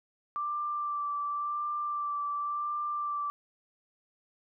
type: tone with vibrato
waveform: sine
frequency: 1174.7 Hz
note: D6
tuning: in tune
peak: -30 dBFS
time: 0.36-3.3 s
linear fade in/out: 0 ms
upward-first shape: sine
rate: 0.92 Hz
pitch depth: 17 cents each way
effects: none